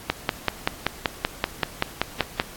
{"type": "click train", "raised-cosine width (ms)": 0.3, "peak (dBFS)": -3, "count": 13, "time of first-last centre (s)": [0.1, 2.399], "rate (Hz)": 5.22, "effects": ["pink hiss -42 dBFS RMS until 2.56 s", "AAC 64 kbps"]}